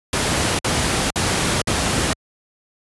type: noise bursts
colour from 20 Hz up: pink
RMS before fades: -19 dBFS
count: 4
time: 0.13-2.132 s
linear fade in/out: 2 ms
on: 460 ms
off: 54 ms
effects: high-pass 60 Hz 12 dB/octave + resampled to 24000 Hz